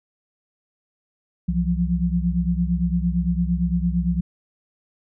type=tone cluster; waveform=sine; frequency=64.2 / 170.5 / 179.3 Hz; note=C2 / F3 / F3; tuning=-32 / -41 / +46 cents; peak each=-25 / -22 / -23 dBFS; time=1.48-4.21 s; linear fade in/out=10 ms; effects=none